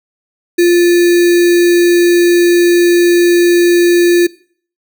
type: tone with sample-and-hold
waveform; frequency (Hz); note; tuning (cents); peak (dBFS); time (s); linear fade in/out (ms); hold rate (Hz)
sine; 347.8; F4; -7; -5; 0.58-4.27; 10; 2100
effects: noise-tail reverb RT60 0.5 s tail -21 dB re dry